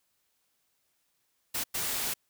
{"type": "noise bursts at uneven times", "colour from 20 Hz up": "white", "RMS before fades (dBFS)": -32, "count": 2, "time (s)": [[1.54, 1.64], [1.74, 2.14]], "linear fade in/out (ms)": 10, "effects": ["white hiss -75 dBFS RMS until 2.29 s"]}